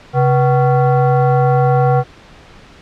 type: tone with frequency modulation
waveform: sine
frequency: 134.6 Hz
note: C3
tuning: 49 cents sharp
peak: -9 dBFS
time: 0.13-2.04 s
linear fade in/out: 50 ms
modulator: 622 Hz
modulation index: 1.1
effects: pink hiss -41 dBFS RMS until 2.81 s + low-pass 4000 Hz 12 dB/octave